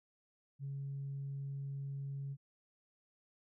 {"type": "tone", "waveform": "sine", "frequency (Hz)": 138.59, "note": "C#3", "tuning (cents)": 0, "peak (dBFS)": -38, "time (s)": [0.59, 2.37], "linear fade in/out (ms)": 50, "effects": ["tanh soft clip ceiling -35 dBFS"]}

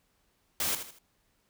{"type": "noise with echo", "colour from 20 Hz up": "white", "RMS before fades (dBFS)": -30, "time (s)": [0.6, 0.75], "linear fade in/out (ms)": 2, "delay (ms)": 79, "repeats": 3, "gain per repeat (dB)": -9, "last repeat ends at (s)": 0.987, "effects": ["pink hiss -72 dBFS RMS until 1.49 s"]}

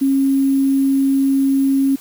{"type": "tone with sample-and-hold", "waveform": "sine", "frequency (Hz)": 272.1, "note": "C#4", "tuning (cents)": -32, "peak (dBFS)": -12, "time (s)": [0.01, 1.96], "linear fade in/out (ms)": 10, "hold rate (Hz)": 11025, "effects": ["white hiss -42 dBFS RMS until 2 s"]}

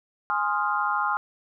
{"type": "chord", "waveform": "sine", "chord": "F minor seventh", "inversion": "first", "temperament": "equal", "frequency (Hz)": [830.6, 1046.5, 1244.5, 1396.9], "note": ["Ab5", "C6", "Eb6", "F6"], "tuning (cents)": [0, 0, 0, 0], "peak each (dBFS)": -28, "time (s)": [0.3, 1.17], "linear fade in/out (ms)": 0, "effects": []}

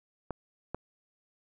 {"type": "clicks", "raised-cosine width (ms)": 1, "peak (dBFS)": -20, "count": 2, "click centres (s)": [0.307, 0.746], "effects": []}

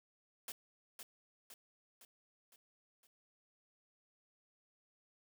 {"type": "noise with echo", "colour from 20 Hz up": "white", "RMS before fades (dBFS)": -45, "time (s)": [0.48, 0.52], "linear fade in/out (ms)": 2, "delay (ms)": 510, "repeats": 5, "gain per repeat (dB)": -5, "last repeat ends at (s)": 3.07, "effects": ["high-pass 150 Hz 12 dB/octave"]}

